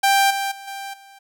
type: tone with level steps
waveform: sawtooth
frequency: 788 Hz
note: G5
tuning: 9 cents sharp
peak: -10 / -18 / -32 / -26 / -40 dBFS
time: 0.03-1.19 s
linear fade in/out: 10 ms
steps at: 0.3 / 0.51 / 0.67 / 0.93 s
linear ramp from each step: 10 ms
effects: none